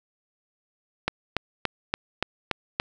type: click train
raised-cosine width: 0.3 ms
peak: -7 dBFS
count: 7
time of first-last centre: 1.08-2.799 s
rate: 3.49 Hz
effects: none